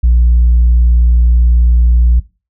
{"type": "tone with tanh clipping", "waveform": "sine", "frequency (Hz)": 59.2, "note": "A#1", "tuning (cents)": 27, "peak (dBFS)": -6, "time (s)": [0.03, 2.2], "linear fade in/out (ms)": 10, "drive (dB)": 1, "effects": ["noise-tail reverb RT60 0.3 s tail -19 dB re dry"]}